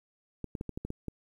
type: clicks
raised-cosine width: 3 ms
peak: -23 dBFS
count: 8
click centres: 0.443 / 0.552 / 0.611 / 0.693 / 0.775 / 0.85 / 0.904 / 1.083 s
effects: 10-bit